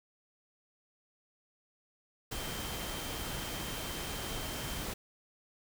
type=tone in noise; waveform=sine; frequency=3136 Hz; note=G7; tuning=in tune; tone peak=-47 dBFS; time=2.32-4.83 s; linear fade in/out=10 ms; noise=pink; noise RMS=-39 dBFS; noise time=2.31-4.94 s; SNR=-11 dB; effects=none